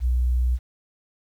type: tone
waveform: sine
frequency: 61.7 Hz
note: B1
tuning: 1 cent flat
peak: -18 dBFS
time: 0-0.59 s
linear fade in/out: 50 ms
effects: 9-bit